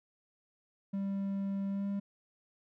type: tone with pitch glide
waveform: triangle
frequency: 196.7 to 199.56 Hz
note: G3 to G3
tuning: +6 to +31 cents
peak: -30 dBFS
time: 0.93-2 s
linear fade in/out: 10 ms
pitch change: +25 cents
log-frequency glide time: 1.69-1.87 s
effects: none